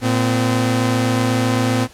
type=tone pair together; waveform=sawtooth; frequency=114.28 / 256.4 Hz; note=A#2 / C4; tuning=-34 / -35 cents; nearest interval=octave + major second; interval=1399 cents; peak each=-14 dBFS; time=0.01-1.88 s; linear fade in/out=50 ms; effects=pink hiss -45 dBFS RMS until 1.93 s + low-pass 11000 Hz 12 dB/octave